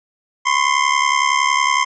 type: ring-modulated tone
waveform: 25% pulse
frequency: 1046.5 Hz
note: C6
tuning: in tune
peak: -7 dBFS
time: 0.45-1.85 s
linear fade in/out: 20 ms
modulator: 35.4 Hz
effects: resampled to 16000 Hz